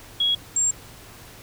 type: tone pair in turn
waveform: sine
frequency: 3322 / 7434 Hz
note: G#7 / A#8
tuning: 0 / -6 cents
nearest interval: octave + major second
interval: 1394 cents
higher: second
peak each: -18 dBFS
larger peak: neither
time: 0.2-0.35 / 0.56-0.71 s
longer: neither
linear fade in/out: 5 ms
effects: added 109 Hz sine -52 dBFS peak until 1.42 s + pink hiss -45 dBFS RMS until 1.42 s